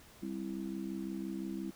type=harmonic tone; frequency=65.8 Hz; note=C2; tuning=10 cents sharp; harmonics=3 / 4 / 5; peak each=-40 / -43 / -41 dBFS; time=0.22-1.71 s; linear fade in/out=10 ms; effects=pink hiss -58 dBFS RMS until 1.75 s